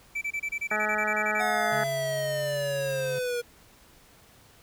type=tone bursts; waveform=triangle; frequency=2322 Hz; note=D7; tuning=20 cents flat; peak=-26 dBFS; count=14; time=0.15-1.411 s; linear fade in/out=10 ms; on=65 ms; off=27 ms
type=harmonic tone; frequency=212.7 Hz; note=G#3; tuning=42 cents sharp; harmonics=1 / 2 / 3 / 4 / 6 / 7 / 8 / 9; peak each=-38 / -37 / -33 / -33 / -33 / -32 / -33 / -35 dBFS; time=0.71-1.84 s; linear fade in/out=5 ms
type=linear sweep; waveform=square; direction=down; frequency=732 to 475.1 Hz; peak=-28 dBFS; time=1.39-3.42 s; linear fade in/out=20 ms
type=tone; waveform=square; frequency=140.1 Hz; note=C#3; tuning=19 cents sharp; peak=-36 dBFS; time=1.72-3.19 s; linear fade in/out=5 ms
effects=pink hiss -56 dBFS RMS until 4.62 s